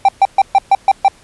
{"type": "tone bursts", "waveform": "triangle", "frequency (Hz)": 784, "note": "G5", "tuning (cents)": 0, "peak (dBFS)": -3, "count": 7, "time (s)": [0.05, 1.082], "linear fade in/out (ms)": 2, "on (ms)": 36, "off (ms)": 130, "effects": ["pink hiss -46 dBFS RMS until 1.23 s", "resampled to 24000 Hz"]}